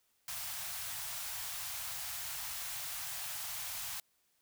white band-stop noise, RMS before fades -41 dBFS, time 0.28-4 s, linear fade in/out 2 ms, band 150 to 640 Hz, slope 48 dB/octave, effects white hiss -75 dBFS RMS until 4.41 s

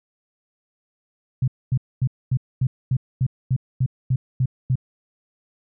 sine tone bursts, 128.6 Hz, C3, 30 cents flat, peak -16 dBFS, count 12, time 1.42-4.756 s, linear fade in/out 5 ms, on 58 ms, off 240 ms, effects none

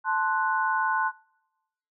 sine chord, F# diminished, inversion first, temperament equal, 880 / 1046.5 / 1480 Hz, A5 / C6 / F#6, 0 / 0 / 0 cents, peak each -27 dBFS, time 0.04-1.12 s, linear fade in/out 50 ms, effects noise-tail reverb RT60 1.0 s tail -26 dB re dry

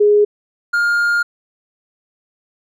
sine / triangle tone pair in turn, 415.3 / 1412.3 Hz, G#4 / F6, 0 / +19 cents, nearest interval octave + major sixth, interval 2119 cents, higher second, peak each -8 / -11 dBFS, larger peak first, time 0-0.25 / 0.73-1.23 s, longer second, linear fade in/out 10 ms, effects none

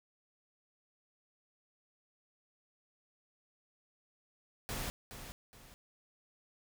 pink noise with echo, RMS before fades -39 dBFS, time 4.69-4.9 s, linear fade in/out 0 ms, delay 420 ms, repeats 2, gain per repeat -9 dB, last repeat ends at 5.74 s, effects none

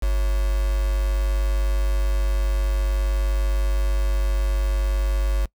sine tone with quantisation, 49.74 Hz, G1, 26 cents sharp, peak -18 dBFS, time 0.02-5.46 s, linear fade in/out 10 ms, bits 5, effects noise-tail reverb RT60 0.1 s tail -23 dB re dry

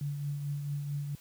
sine tone with tremolo, 143.9 Hz, D3, 35 cents flat, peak -30 dBFS, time 0.01-1.15 s, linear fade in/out 2 ms, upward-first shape triangle, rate 4.5 Hz, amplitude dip 45%, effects white hiss -58 dBFS RMS until 1.2 s + high-pass 60 Hz 12 dB/octave

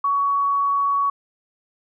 sine tone, 1123 Hz, C#6, 22 cents sharp, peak -17 dBFS, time 0.04-1.1 s, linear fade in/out 5 ms, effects none

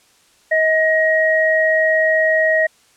sine tone pair together, 634 / 1888.4 Hz, D#5 / A#6, +32 / +22 cents, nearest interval octave + perfect fifth, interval 1890 cents, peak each -15 dBFS, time 0.51-2.67 s, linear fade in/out 10 ms, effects white hiss -54 dBFS RMS until 2.96 s + low-pass 9000 Hz 12 dB/octave

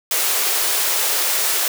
white high-pass noise, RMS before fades -19 dBFS, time 0.11-1.68 s, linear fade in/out 2 ms, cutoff 350 Hz, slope 48 dB/octave, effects none

